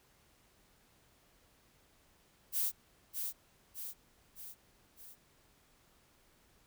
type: noise with echo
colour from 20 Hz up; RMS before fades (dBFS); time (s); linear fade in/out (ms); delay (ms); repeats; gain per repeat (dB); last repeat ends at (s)
violet; -33; 2.52-2.72; 50; 610; 4; -5; 5.16
effects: pink hiss -68 dBFS RMS until 6.66 s